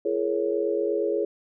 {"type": "tone cluster", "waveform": "sine", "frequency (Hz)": [340, 423, 471.4, 554], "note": ["F4", "G#4", "A#4", "C#5"], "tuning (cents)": [-46, 32, 19, -1], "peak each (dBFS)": [-29, -25, -32, -29], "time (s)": [0.05, 1.25], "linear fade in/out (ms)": 5, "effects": []}